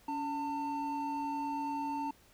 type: tone pair together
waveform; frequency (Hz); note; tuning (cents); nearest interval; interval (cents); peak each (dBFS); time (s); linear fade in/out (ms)
triangle; 282.9 / 898; C#4 / A5; +35 / +35; octave + minor sixth; 2000; -36 / -33; 0.08-2.11; 5
effects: pink hiss -63 dBFS RMS until 2.33 s